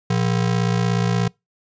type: ring-modulated tone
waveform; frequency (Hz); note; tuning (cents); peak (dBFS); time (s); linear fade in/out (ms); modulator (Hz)
square; 146.83; D3; 0; -15; 0.1-1.28; 2; 28.4
effects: noise-tail reverb RT60 0.2 s tail -25 dB re dry + resampled to 16000 Hz